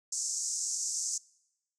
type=band-pass noise; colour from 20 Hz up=white; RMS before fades=-34 dBFS; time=0.12-1.18 s; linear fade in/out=5 ms; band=5700 to 7800 Hz; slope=48 dB/octave; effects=noise-tail reverb RT60 0.9 s tail -24 dB re dry